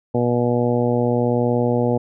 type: harmonic tone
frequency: 121.1 Hz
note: B2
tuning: 34 cents flat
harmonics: 1 / 2 / 3 / 4 / 5 / 6 / 7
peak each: -22 / -21 / -25 / -21 / -26 / -30 / -30 dBFS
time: 0.14-1.98 s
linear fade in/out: 10 ms
effects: none